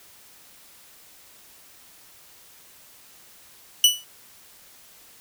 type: tone with exponential decay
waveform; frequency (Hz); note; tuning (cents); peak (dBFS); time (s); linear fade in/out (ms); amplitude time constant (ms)
sawtooth; 2960; F#7; 0; -6; 3.84-4.04; 2; 43
effects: white hiss -51 dBFS RMS until 5.2 s